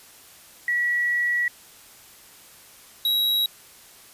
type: tone pair in turn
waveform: sine / square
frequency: 1933 / 3858 Hz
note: B6 / B7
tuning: -38 / -41 cents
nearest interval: octave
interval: 1197 cents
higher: second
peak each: -20 dBFS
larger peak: neither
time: 0.68-1.48 / 3.05-3.46 s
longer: first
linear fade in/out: 2 ms
effects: white hiss -49 dBFS RMS until 4.13 s + resampled to 32000 Hz